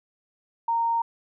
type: tone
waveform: sine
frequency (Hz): 925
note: A#5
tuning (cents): -14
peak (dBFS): -21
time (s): 0.68-1.02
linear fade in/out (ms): 5
effects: none